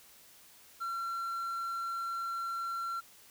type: tone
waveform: triangle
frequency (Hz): 1362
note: F6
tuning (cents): -44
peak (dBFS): -32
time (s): 0.8-3.01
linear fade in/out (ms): 20
effects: white hiss -58 dBFS RMS until 3.3 s